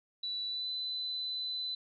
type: tone with pitch glide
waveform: sine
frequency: 3951 to 4011 Hz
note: B7 to B7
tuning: 0 to +26 cents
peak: -34 dBFS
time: 0.23-1.75 s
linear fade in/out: 5 ms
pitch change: +26 cents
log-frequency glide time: 0.47-0.69 s
effects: none